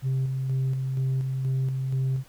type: tone with tremolo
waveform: sine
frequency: 132.1 Hz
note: C3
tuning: 17 cents sharp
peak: -20 dBFS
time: 0.02-2.24 s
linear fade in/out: 50 ms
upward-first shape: square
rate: 2.1 Hz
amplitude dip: 40%
effects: tanh soft clip ceiling -21 dBFS + pink hiss -55 dBFS RMS until 2.28 s